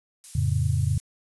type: noise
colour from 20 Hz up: violet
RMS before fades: -38 dBFS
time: 0.24-1 s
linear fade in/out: 0 ms
type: chord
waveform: sine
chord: F augmented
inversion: none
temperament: equal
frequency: 87.31 / 110 / 138.59 Hz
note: F2 / A2 / C#3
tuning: 0 / 0 / 0 cents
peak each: -25 dBFS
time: 0.35-0.98 s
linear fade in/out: 5 ms
effects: resampled to 24000 Hz